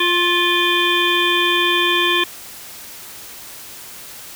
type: harmonic tone with a mistuned harmonic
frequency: 349.2 Hz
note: F4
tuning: in tune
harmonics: 1 / 3 / 5 / 7 / 9 / 10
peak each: -21 / -21 / -21 / -21 / -21 / -21 dBFS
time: 0-2.24 s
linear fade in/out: 5 ms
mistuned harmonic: 3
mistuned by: +24 cents
effects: white hiss -36 dBFS RMS until 4.35 s